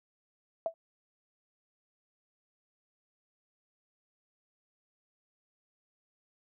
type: tone with exponential decay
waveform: sine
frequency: 659.3 Hz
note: E5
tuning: in tune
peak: -24 dBFS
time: 0.66-0.74 s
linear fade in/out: 1 ms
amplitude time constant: 17 ms
effects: none